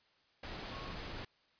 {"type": "tone in noise", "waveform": "sine", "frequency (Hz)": 1095, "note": "C#6", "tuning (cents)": -22, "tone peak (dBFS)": -50, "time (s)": [0.71, 0.92], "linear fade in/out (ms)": 5, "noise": "pink", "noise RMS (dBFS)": -44, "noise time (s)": [0.43, 1.25], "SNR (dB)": -9, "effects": ["white hiss -71 dBFS RMS until 1.59 s", "resampled to 11025 Hz"]}